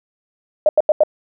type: tone bursts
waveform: sine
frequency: 610 Hz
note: D#5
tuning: 34 cents flat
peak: -8 dBFS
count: 4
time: 0.66-1.035 s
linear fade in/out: 2 ms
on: 30 ms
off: 85 ms
effects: none